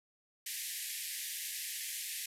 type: band-pass noise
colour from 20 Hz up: white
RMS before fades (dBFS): -41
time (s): 0.46-2.26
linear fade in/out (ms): 5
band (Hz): 1700 to 14000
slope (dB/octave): 96
effects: none